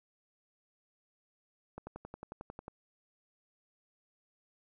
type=click train; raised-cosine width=1 ms; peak=-29 dBFS; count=11; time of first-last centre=1.78-2.681 s; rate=11.1 Hz; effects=none